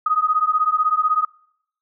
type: beating tone pair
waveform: sine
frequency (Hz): 1243 / 1259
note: D#6 / D#6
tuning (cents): -2 / +20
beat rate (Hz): 16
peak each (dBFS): -19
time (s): 0.06-1.25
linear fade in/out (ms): 5
effects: noise-tail reverb RT60 0.7 s tail -24 dB re dry